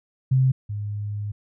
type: tone pair in turn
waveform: sine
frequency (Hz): 130.9 / 103.51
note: C3 / G#2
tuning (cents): +1 / -5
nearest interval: major third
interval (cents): 406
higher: first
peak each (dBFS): -15 / -26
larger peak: first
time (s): 0.31-0.52 / 0.69-1.32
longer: second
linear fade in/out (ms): 10
effects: none